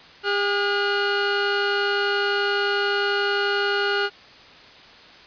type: tone pair together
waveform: sawtooth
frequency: 403.6 / 1438.3 Hz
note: G#4 / F#6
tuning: -49 / -49 cents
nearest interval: octave + minor seventh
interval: 2200 cents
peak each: -19 dBFS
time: 0.23-4.1 s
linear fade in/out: 50 ms
effects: white hiss -46 dBFS RMS until 5.26 s + resampled to 11025 Hz